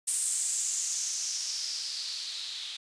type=noise with low-pass filter sweep; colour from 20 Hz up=violet; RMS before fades=-33 dBFS; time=0.07-2.77 s; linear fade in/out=10 ms; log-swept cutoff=8800 to 3600 Hz; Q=4.5; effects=resampled to 22050 Hz